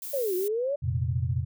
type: noise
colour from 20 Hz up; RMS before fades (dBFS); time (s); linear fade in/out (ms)
violet; -37; 0.02-0.48; 2
type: exponential two-way sweep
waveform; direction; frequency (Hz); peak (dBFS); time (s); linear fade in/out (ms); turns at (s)
sine; down then up; 588 to 354.3 to 588; -25; 0.13-0.76; 10; 0.35
type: chord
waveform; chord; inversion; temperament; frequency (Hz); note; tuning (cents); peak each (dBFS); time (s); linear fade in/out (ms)
sine; F suspended fourth; none; equal; 87.31 / 116.54 / 130.81; F2 / Bb2 / C3; 0 / 0 / 0; -29; 0.82-1.45; 20
effects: none